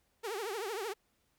sawtooth tone with vibrato, 421.5 Hz, G#4, 26 cents sharp, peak -32 dBFS, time 0.23-0.94 s, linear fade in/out 20 ms, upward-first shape triangle, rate 13 Hz, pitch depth 240 cents each way, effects pink hiss -75 dBFS RMS until 1.38 s

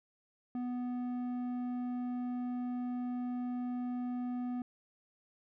square tone with low-pass filter, 246.9 Hz, B3, in tune, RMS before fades -37 dBFS, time 0.55-4.62 s, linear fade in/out 2 ms, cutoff 790 Hz, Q 0.53, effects none

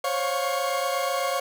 40% pulse tone cluster, 530 / 558 / 708 / 1106 Hz, C5 / C#5 / F5 / C#6, +22 / +11 / +23 / -4 cents, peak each -29 dBFS, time 0.04-1.4 s, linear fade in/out 5 ms, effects none

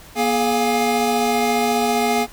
square tone cluster, 239.6 / 422.1 / 704 / 820 Hz, A#3 / G#4 / F5 / G#5, +48 / +28 / +14 / -22 cents, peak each -23 dBFS, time 0.15-2.27 s, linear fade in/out 50 ms, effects pink hiss -43 dBFS RMS until 2.32 s

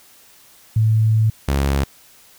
sine / sawtooth tone pair in turn, 110 / 69.3 Hz, A2 / C#2, 0 / 0 cents, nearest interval minor sixth, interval 800 cents, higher first, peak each -12 dBFS, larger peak neither, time 0.76-1.3 / 1.48-1.84 s, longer first, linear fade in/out 5 ms, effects white hiss -49 dBFS RMS until 2.38 s

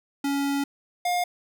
square tone pair in turn, 280.3 / 710.8 Hz, C#4 / F5, +19 / +30 cents, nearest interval octave + major third, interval 1611 cents, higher second, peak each -24 / -23 dBFS, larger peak second, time 0.24-0.64 / 1.05-1.24 s, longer first, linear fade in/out 5 ms, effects none

